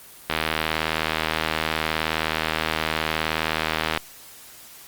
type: click train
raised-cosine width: 0.3 ms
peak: -5 dBFS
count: 292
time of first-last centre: 0.3-3.974 s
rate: 79.2 Hz
effects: white hiss -45 dBFS RMS until 4.87 s + Opus 32 kbps